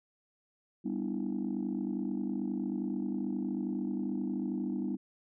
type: chord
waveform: sine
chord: E minor seventh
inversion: first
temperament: just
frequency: 197.78 / 247.2 / 296.7 / 329.6 Hz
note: G3 / B3 / D4 / E4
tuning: +16 / +2 / +18 / 0 cents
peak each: -35 / -35 / -37 / -38 dBFS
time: 0.84-4.97 s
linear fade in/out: 20 ms
effects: tanh soft clip ceiling -25 dBFS

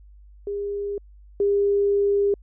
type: tone pair in turn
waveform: sine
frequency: 405.1 / 403.1 Hz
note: G#4 / G4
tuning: -43 / +48 cents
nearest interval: unison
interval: 9 cents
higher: first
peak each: -25 / -17 dBFS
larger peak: second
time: 0.47-0.98 / 1.4-2.34 s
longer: second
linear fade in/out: 2 ms
effects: added 50 Hz sine -45 dBFS peak until 2.42 s

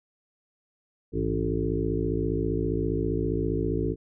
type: harmonic tone with a mistuned harmonic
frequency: 55 Hz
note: A1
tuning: in tune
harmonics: 1 / 2 / 3 / 5 / 6 / 7 / 8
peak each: -32 / -32 / -32 / -32 / -32 / -32 / -32 dBFS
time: 1.12-3.96 s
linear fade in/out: 50 ms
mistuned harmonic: 2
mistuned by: -110 cents
effects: none

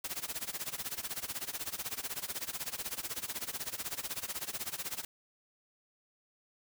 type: noise with tremolo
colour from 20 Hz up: white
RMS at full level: -36 dBFS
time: 0.04-5.05 s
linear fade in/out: 5 ms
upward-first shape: sine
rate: 16 Hz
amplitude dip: 90%
effects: none

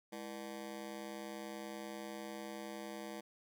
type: ring-modulated tone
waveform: 20% pulse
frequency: 270 Hz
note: C#4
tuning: 45 cents flat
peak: -36 dBFS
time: 0.12-3.21 s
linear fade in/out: 10 ms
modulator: 60.2 Hz
effects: none

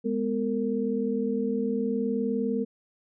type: tone cluster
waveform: sine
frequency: 207.6 / 247.2 / 456.9 Hz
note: G#3 / B3 / A#4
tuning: 0 / +2 / -35 cents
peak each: -29 dBFS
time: 0.04-2.65 s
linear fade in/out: 20 ms
effects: none

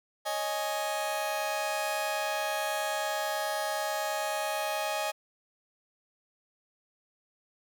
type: chord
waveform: sawtooth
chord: C# suspended second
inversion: none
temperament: just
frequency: 554.4 / 623.7 / 831.5 Hz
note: C#5 / D#5 / G#5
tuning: 0 / +4 / +2 cents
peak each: -35 / -29 / -29 dBFS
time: 0.25-5.12 s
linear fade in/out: 20 ms
effects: none

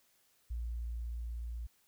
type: tone with level ramp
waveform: sine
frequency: 58.27 Hz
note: A#1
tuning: in tune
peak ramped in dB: -35 to -38 dBFS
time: 0.5-1.67 s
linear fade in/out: 10 ms
effects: white hiss -71 dBFS RMS until 1.87 s

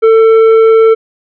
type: tone with tanh clipping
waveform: sine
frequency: 447 Hz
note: A4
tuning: 27 cents sharp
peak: -4 dBFS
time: 0.02-0.95 s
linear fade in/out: 20 ms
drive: 8 dB
effects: none

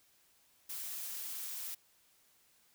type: noise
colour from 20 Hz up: blue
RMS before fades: -42 dBFS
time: 0.69-1.75 s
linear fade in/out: 10 ms
effects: white hiss -69 dBFS RMS until 2.74 s

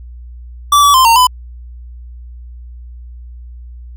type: tone with pitch steps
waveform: square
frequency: 1160 / 1145 / 1040 / 919 / 1004 Hz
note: D6 / D6 / C6 / A#5 / B5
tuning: -22 / -44 / -11 / -25 / +28 cents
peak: -6 dBFS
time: 0.72-1.27 s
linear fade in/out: 5 ms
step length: 110 ms
effects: added 60 Hz sine -29 dBFS peak until 3.96 s

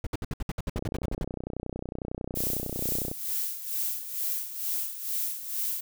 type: noise bursts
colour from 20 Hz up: brown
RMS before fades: -30 dBFS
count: 14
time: 0.04-1.237 s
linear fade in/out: 2 ms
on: 27 ms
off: 63 ms
type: click train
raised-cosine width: 2 ms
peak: -20 dBFS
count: 74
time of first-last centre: 0.76-3.115 s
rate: 31 Hz
type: noise with tremolo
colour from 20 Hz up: violet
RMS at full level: -29 dBFS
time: 2.35-5.81 s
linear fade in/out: 10 ms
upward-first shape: sine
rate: 2.2 Hz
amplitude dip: 70%
effects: none

